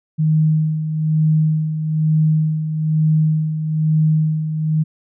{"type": "tone with tremolo", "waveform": "sine", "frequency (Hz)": 156, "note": "D#3", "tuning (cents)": 5, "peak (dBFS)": -11, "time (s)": [0.18, 4.84], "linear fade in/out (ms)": 20, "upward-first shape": "sine", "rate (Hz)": 1.1, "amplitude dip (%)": 60, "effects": []}